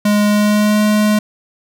square tone with pitch glide, 207.7 to 211.2 Hz, G#3 to G#3, 0 to +29 cents, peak -11 dBFS, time 0.05-1.19 s, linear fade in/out 5 ms, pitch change +29 cents, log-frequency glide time 0.27-0.83 s, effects none

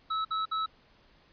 square tone bursts, 1300 Hz, E6, 24 cents flat, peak -29 dBFS, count 3, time 0.1-0.662 s, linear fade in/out 10 ms, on 150 ms, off 56 ms, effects pink hiss -62 dBFS RMS until 1.32 s + resampled to 11025 Hz

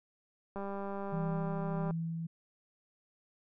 click train, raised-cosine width 1 ms, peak -27 dBFS, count 268, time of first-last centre 0.56-1.908 s, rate 198 Hz
sine tone with tremolo, 164.81 Hz, E3, in tune, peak -32 dBFS, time 1.12-2.27 s, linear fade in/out 10 ms, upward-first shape sine, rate 1.6 Hz, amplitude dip 30%
effects none

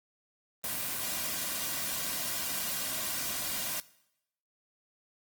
white noise with comb filter, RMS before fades -34 dBFS, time 0.64-3.8 s, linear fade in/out 0 ms, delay 2.3 ms, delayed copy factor -0.55, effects noise-tail reverb RT60 0.8 s tail -20 dB re dry + Opus 24 kbps

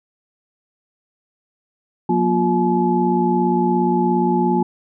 sine tone cluster, 180.6 / 237.9 / 354.7 / 854 Hz, F#3 / A#3 / F4 / G#5, -42 / +35 / +27 / +48 cents, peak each -20 dBFS, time 2.09-4.63 s, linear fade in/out 5 ms, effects none

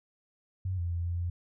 sine tone with pitch steps, 93.3 / 86.3 / 85.6 / 86.4 / 87 Hz, F#2 / F2 / F2 / F2 / F2, +15 / -20 / -34 / -18 / -6 cents, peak -29 dBFS, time 0.65-1.3 s, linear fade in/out 5 ms, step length 130 ms, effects none

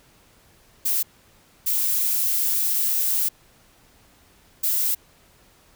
violet noise bursts at uneven times, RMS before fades -22 dBFS, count 3, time 0.85-1.03 / 1.66-3.29 / 4.63-4.95 s, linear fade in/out 10 ms, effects pink hiss -56 dBFS RMS until 5.75 s

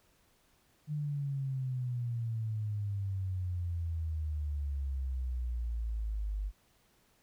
sine exponential sweep, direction down, 151.8 to 49 Hz, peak -32 dBFS, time 0.87-6.52 s, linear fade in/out 50 ms, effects pink hiss -69 dBFS RMS until 7.22 s

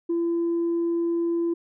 sine tone, 338.6 Hz, E4, 46 cents sharp, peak -20 dBFS, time 0.09-1.54 s, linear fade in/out 10 ms, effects tanh soft clip ceiling -19 dBFS

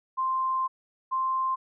sine tone pair in turn, 1046.5 / 1050.1 Hz, C6 / C6, 0 / +6 cents, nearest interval unison, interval 6 cents, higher second, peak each -24 dBFS, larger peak neither, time 0.17-0.68 / 1.11-1.56 s, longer first, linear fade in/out 20 ms, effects none

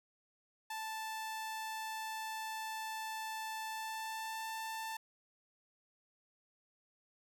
sawtooth tone with pitch glide, 880 to 888.2 Hz, A5 to A5, 0 to +16 cents, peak -36 dBFS, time 0.7-4.97 s, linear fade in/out 5 ms, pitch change +16 cents, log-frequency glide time 3.69-4.47 s, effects none

